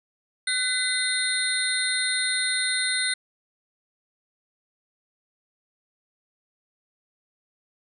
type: tone cluster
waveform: sine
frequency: 1505 / 2025 / 3691 / 4148 / 9090 Hz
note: F#6 / B6 / A#7 / C8 / C#9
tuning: +29 / +43 / -18 / -16 / +42 cents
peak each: -29 dBFS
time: 0.47-3.14 s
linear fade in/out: 5 ms
effects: none

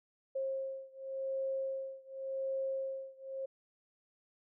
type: beating tone pair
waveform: sine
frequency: 535 / 535.89 Hz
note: C5 / C5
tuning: +38 / +41 cents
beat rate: 0.89 Hz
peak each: -38 / -39 dBFS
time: 0.35-3.46 s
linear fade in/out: 10 ms
effects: none

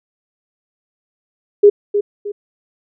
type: tone with echo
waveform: sine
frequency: 410 Hz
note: G#4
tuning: 22 cents flat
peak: -3 dBFS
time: 1.63-1.7 s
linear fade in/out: 10 ms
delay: 310 ms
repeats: 2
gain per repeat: -9 dB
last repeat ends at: 2.32 s
effects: none

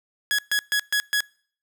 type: tone bursts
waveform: sawtooth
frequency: 1675 Hz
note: G#6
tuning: 14 cents sharp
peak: -16 dBFS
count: 5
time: 0.31-1.205 s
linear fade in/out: 0 ms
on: 75 ms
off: 130 ms
effects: noise-tail reverb RT60 0.5 s tail -25 dB re dry

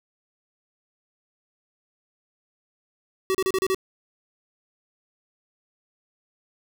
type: tone bursts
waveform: square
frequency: 380 Hz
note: F#4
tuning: 46 cents sharp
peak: -21 dBFS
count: 6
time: 3.3-3.746 s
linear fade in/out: 0 ms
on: 46 ms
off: 34 ms
effects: none

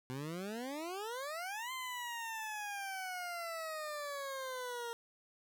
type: exponential two-way sweep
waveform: 20% pulse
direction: up then down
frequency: 124.9 to 1046.5 to 463.5 Hz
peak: -35 dBFS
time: 0.1-4.93 s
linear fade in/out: 0 ms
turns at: 1.72 s
effects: none

